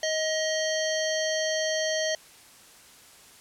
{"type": "harmonic tone", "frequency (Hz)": 630, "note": "D#5", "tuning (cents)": 21, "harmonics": [1, 3, 5, 7, 9, 10], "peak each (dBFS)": [-27, -32, -34, -35, -37, -37], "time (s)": [0.03, 2.15], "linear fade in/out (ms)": 2, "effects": ["white hiss -52 dBFS RMS until 3.4 s", "low-pass 11000 Hz 12 dB/octave"]}